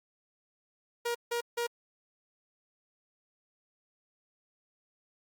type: tone bursts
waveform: sawtooth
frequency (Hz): 473.9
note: A#4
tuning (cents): +28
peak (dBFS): -26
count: 3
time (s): 1.05-1.67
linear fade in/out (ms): 10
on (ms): 100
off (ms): 160
effects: Opus 48 kbps